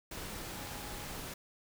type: tone in noise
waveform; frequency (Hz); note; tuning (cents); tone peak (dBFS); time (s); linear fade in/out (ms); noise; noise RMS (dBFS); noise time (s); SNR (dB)
sine; 830.6; G#5; 0; -52; 0.55-1.05; 5; pink; -43; 0.11-1.34; -12
effects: none